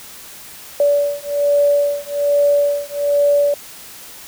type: beating tone pair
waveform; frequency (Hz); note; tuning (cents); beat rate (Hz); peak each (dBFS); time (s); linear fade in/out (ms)
sine; 575 / 576.2; D5 / D5; -37 / -33; 1.2; -16; 0.8-3.54; 2
effects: white hiss -37 dBFS RMS until 4.27 s